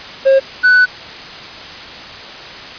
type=tone pair in turn; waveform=triangle; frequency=538 / 1492.1 Hz; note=C5 / F#6; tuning=+48 / +14 cents; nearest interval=octave + tritone; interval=1766 cents; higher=second; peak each=-4 dBFS; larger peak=neither; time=0.25-0.4 / 0.63-0.86 s; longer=second; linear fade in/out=20 ms; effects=white hiss -30 dBFS RMS until 2.78 s + resampled to 11025 Hz